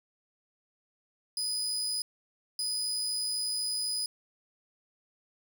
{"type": "tone bursts at uneven times", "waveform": "30% pulse", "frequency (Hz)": 4978, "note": "D#8", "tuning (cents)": 0, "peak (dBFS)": -27, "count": 2, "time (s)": [[1.37, 2.02], [2.59, 4.06]], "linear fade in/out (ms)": 2, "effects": []}